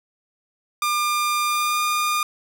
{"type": "tone with pitch glide", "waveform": "sawtooth", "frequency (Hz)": [1200, 1212.5], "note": ["D6", "D#6"], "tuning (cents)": [37, -45], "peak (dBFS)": -16, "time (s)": [0.82, 2.23], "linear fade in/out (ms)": 2, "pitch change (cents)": 18, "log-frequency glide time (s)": [1.47, 1.8], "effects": []}